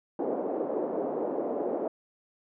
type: band-pass noise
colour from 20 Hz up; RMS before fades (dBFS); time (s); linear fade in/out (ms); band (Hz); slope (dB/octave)
white; -31; 0.19-1.88; 2; 280 to 600; 24
effects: none